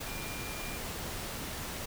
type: tone in noise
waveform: sine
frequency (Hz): 2394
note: D7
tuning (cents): +33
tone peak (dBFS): -45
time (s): 0.06-0.78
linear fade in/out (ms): 10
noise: pink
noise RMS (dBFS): -39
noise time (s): 0-1.86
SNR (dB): -9
effects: none